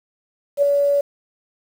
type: tone with ADSR envelope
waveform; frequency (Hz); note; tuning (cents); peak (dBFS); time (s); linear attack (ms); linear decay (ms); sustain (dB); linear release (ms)
sine; 569; C#5; +45; -10; 0.57-1.01; 55; 3; -4; 5
effects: 7-bit

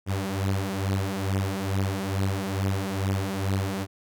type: beating tone pair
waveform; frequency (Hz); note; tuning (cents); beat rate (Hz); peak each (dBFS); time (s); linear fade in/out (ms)
sawtooth; 95.9 / 98.2; G2 / G2; -37 / +4; 2.3; -24 / -24; 0.06-3.87; 50
effects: none

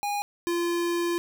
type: tone pair in turn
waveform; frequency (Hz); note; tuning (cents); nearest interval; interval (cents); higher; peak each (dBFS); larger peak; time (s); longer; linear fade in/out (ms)
square; 819 / 344.3; G#5 / F4; -24 / -25; octave + minor third; 1501; first; -27 / -25; second; 0.03-0.22 / 0.47-1.18; second; 0
effects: none

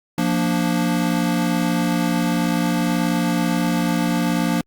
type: chord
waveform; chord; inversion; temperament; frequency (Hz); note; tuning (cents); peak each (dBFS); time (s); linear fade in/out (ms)
square; Bb major; second; equal; 174.61 / 233.1 / 293.7; F3 / Bb3 / D4; 0 / 0 / 0; -22 / -23 / -24; 0.18-4.61; 2
effects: Opus 48 kbps

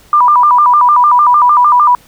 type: tone with vibrato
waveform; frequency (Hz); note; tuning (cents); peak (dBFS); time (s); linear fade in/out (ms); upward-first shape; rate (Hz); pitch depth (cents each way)
sine; 1083; C#6; -41; -4; 0.13-1.95; 2; square; 6.6; 170
effects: pink hiss -44 dBFS RMS until 2.07 s

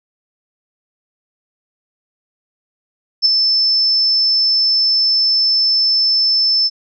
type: tone with ADSR envelope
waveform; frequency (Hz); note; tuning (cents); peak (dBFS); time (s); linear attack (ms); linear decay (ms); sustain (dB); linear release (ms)
sine; 5280; E8; +2; -6; 3.22-6.7; 34; 13; -5; 38
effects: none

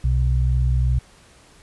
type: tone pair together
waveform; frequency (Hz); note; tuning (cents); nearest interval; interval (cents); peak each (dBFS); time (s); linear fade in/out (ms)
sine; 62.9 / 125.57; B1 / B2; +32 / +29; octave; 1197; -17 / -21; 0.04-0.99; 5
effects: pink hiss -51 dBFS RMS until 1.62 s + resampled to 24000 Hz

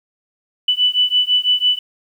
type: beating tone pair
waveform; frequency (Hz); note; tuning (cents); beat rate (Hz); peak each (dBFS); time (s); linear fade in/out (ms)
sine; 2978 / 2984; F#7 / F#7; +11 / +14; 6; -16; 0.68-1.79; 5
effects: 8-bit

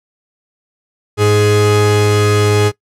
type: tone pair together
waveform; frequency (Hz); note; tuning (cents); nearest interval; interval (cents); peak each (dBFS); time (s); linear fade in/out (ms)
45% pulse; 104.5 / 417.4; G#2 / G#4; +11 / +9; 2 octaves; 2398; -12; 1.17-2.72; 50
effects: noise-tail reverb RT60 0.1 s tail -19 dB re dry + low-pass 11000 Hz 12 dB/octave

